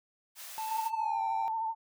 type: high-pass noise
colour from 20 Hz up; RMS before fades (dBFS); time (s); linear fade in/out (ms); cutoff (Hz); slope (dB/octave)
white; -45; 0.35-0.91; 50; 600; 48
type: tone with pitch glide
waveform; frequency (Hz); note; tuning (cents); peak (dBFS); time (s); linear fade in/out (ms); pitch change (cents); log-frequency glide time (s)
triangle; 880 to 784; A5 to G5; 0 to 0; -32; 0.58-1.48; 0; -200; 0.95-1.22
type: tone with vibrato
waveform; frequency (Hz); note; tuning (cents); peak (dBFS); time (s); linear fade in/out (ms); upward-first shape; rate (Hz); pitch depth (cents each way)
sine; 894; A5; +27; -30; 0.69-1.75; 50; sine; 13; 39
effects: none